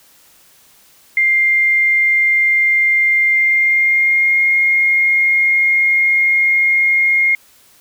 sine tone with pitch glide, 2100 to 2137 Hz, C7 to C7, +6 to +36 cents, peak -10 dBFS, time 1.17-7.35 s, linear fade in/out 2 ms, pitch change +30 cents, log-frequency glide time 3.28-4.44 s, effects white hiss -49 dBFS RMS until 7.8 s

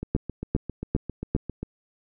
two click trains, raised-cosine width 3 ms, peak -9 / -18 dBFS, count 4 / 13, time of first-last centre 0.15-1.35 / 0.03-1.63 s, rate 2.5 / 7.5 Hz, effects none

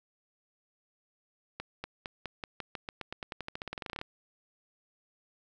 accelerating click train, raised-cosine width 0.3 ms, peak -21 dBFS, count 26, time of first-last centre 1.6-4.014 s, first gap 240 ms, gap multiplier 0.91, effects none

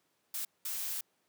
blue noise bursts at uneven times, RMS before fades -37 dBFS, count 2, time 0.34-0.45 / 0.65-1.01 s, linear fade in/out 5 ms, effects pink hiss -75 dBFS RMS until 1.28 s + high-pass 200 Hz 12 dB/octave

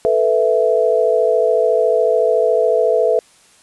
sine chord, A suspended second, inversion none, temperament equal, 440 / 493.9 / 659.3 Hz, A4 / B4 / E5, 0 / 0 / 0 cents, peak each -16 dBFS, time 0.05-3.19 s, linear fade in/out 0 ms, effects white hiss -50 dBFS RMS until 3.62 s + resampled to 24000 Hz

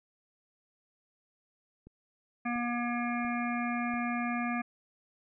click train, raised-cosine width 3 ms, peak -38 dBFS, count 4, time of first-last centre 1.87-3.939 s, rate 1.45 Hz
harmonic tone, 239.7 Hz, A#3, 48 cents sharp, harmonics 1 / 3 / 5 / 7 / 9 / 10, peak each -32 / -37 / -39 / -40 / -42 / -42 dBFS, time 2.45-4.62 s, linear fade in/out 10 ms
effects none

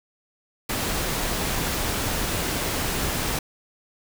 pink noise, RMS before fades -26 dBFS, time 0.69-3.39 s, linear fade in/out 5 ms, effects none

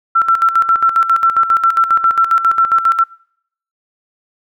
sine tone with tremolo, 1346 Hz, E6, 36 cents sharp, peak -7 dBFS, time 0.15-3.04 s, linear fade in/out 10 ms, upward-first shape square, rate 7.4 Hz, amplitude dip 70%, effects noise-tail reverb RT60 0.7 s tail -26 dB re dry

